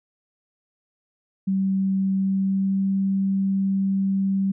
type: tone with pitch glide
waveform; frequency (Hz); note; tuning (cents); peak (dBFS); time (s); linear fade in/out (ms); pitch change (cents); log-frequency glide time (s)
sine; 192.5 to 194.18; G3 to G3; -31 to -16; -19; 1.47-4.52; 10; +15; 2.15-2.87
effects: none